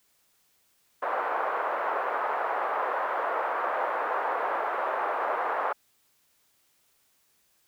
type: band-pass noise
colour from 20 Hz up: white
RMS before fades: -29 dBFS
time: 1.02-5.73 s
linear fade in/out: 10 ms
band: 490 to 1300 Hz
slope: 24 dB/octave
effects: white hiss -68 dBFS RMS until 7.67 s

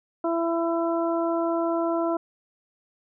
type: harmonic tone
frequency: 334.4 Hz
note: E4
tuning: 25 cents sharp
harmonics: 1 / 2 / 3 / 4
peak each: -25 / -26 / -32 / -34 dBFS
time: 0.24-2.17 s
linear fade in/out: 5 ms
effects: none

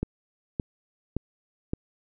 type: click train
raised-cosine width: 3 ms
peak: -14 dBFS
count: 4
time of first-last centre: 0.03-1.735 s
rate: 1.76 Hz
effects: none

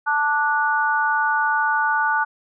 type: harmonic tone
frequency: 293.7 Hz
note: D4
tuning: in tune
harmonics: 3 / 4 / 5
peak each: -21 / -25 / -20 dBFS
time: 0.06-2.25 s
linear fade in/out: 20 ms
effects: none

